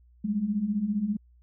sine beating tone pair, 196.1 / 211.1 Hz, G3 / G#3, +1 / +29 cents, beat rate 15 Hz, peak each -31 / -26 dBFS, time 0.24-1.17 s, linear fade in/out 10 ms, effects added 60 Hz sine -55 dBFS peak until 1.42 s

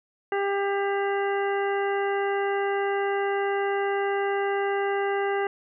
harmonic tone, 398.3 Hz, G4, 28 cents sharp, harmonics 1 / 2 / 3 / 4 / 5 / 7, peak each -25 / -29 / -36 / -34 / -35 / -43 dBFS, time 0.32-5.47 s, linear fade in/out 2 ms, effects none

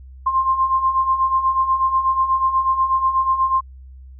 sine beating tone pair, 1049 / 1057.2 Hz, C6 / C6, +4 / +18 cents, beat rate 8.2 Hz, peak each -22 / -16 dBFS, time 0.26-3.61 s, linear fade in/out 10 ms, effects added 65 Hz sine -37 dBFS peak until 4.19 s

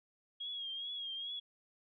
sine tone with vibrato, 3278 Hz, G#7, 23 cents flat, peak -39 dBFS, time 0.4-1.4 s, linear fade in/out 10 ms, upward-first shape triangle, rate 2.4 Hz, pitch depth 69 cents each way, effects none

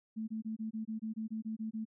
sine tone bursts, 220 Hz, A3, in tune, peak -35 dBFS, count 12, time 0.16-1.853 s, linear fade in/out 20 ms, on 120 ms, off 23 ms, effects none

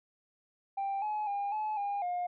sine tone with pitch steps, 788 / 848 / 806 / 857 / 808 / 712 Hz, G5 / G#5 / G5 / A5 / G#5 / F5, +9 / +36 / +48 / -46 / -48 / +33 cents, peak -29 dBFS, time 0.77-2.27 s, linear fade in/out 10 ms, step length 250 ms, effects tanh soft clip ceiling -29 dBFS

